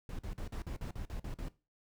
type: noise bursts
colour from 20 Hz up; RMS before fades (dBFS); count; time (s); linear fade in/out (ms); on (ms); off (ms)
brown; -40; 10; 0.09-1.485; 2; 99; 45
effects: noise-tail reverb RT60 0.3 s tail -18 dB re dry